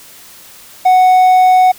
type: tone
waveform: triangle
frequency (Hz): 740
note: F#5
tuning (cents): 0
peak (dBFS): -3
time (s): 0.85-1.72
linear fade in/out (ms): 10
effects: white hiss -38 dBFS RMS until 1.78 s